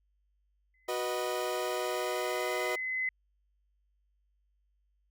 sine tone with exponential growth, 2035 Hz, C7, 49 cents flat, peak -28 dBFS, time 0.74-3.09 s, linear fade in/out 2 ms, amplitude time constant 510 ms
30% pulse chord, B major, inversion second, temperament equal with one note detuned, 370 / 489.6 / 622.3 Hz, F#4 / B4 / D#5, 0 / -15 / 0 cents, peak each -33 dBFS, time 0.88-2.76 s, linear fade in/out 10 ms
effects added 50 Hz sine -70 dBFS peak until 5.1 s

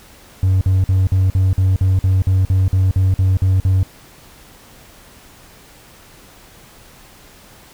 triangle tone bursts, 94.4 Hz, F#2, 35 cents sharp, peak -8 dBFS, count 15, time 0.43-3.83 s, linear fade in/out 0 ms, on 180 ms, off 50 ms, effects tanh soft clip ceiling -5 dBFS + pink hiss -44 dBFS RMS until 7.73 s

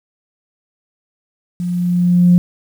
sine tone with level ramp, 176.9 Hz, F3, 23 cents sharp, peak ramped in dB -18 to -4 dBFS, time 1.6-2.38 s, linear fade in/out 0 ms, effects tanh soft clip ceiling -1 dBFS + 7-bit

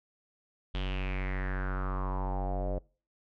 square tone with low-pass filter sweep, 47.1 Hz, F#1, 32 cents sharp, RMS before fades -32 dBFS, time 0.74-2.79 s, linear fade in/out 10 ms, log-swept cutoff 3300 to 570 Hz, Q 5.5, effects noise-tail reverb RT60 0.4 s tail -25 dB re dry

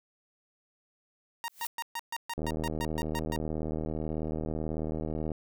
sawtooth tone bursts, 932.3 Hz, A#5, in tune, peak -29 dBFS, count 12, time 1.44-3.362 s, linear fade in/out 0 ms, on 41 ms, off 130 ms
blue noise with exponential growth, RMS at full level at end -33 dBFS, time 1.49-1.67 s, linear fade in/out 5 ms, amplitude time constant 38 ms
click train, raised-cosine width 2 ms, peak -21 dBFS, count 231, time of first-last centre 2.38-5.317 s, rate 78.3 Hz
effects none

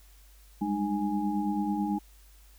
sine tone cluster, 196.9 / 206 / 305.3 / 829 Hz, G3 / G#3 / D#4 / G#5, +8 / -14 / -33 / -3 cents, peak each -36 / -30 / -31 / -34 dBFS, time 0.61-1.99 s, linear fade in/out 10 ms, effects added 50 Hz sine -53 dBFS peak until 2.58 s + white hiss -61 dBFS RMS until 2.58 s

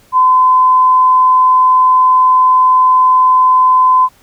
sine tone, 1021 Hz, C6, 43 cents flat, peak -5 dBFS, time 0.12-4.09 s, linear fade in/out 50 ms, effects pink hiss -48 dBFS RMS until 4.22 s

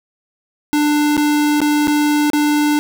square tone with dropouts, 296.5 Hz, D4, 17 cents sharp, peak -13 dBFS, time 0.73-2.79 s, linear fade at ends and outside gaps 0 ms, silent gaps 1.168-1.177 / 1.604-1.616 / 1.872-1.88 / 2.301-2.333 s, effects none

